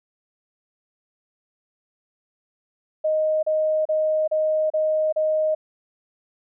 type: tone bursts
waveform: sine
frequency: 622.3 Hz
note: D#5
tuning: in tune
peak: -18 dBFS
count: 6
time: 3.04-5.55 s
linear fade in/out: 10 ms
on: 390 ms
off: 34 ms
effects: none